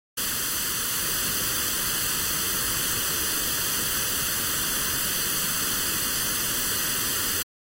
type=noise with comb filter; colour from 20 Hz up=white; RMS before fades=-26 dBFS; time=0.17-7.43 s; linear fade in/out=10 ms; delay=0.65 ms; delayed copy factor=+0.7; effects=AAC 48 kbps